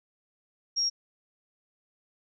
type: tone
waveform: sine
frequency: 5588 Hz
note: F8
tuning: in tune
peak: -24 dBFS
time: 0.76-0.9 s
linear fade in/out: 20 ms
effects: none